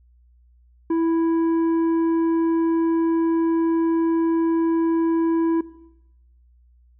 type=tone with tanh clipping; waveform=sine; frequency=329.6 Hz; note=E4; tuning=in tune; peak=-19 dBFS; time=0.9-5.61 s; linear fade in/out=5 ms; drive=7 dB; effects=noise-tail reverb RT60 0.9 s tail -18 dB re dry + added 60 Hz sine -52 dBFS peak until 6.99 s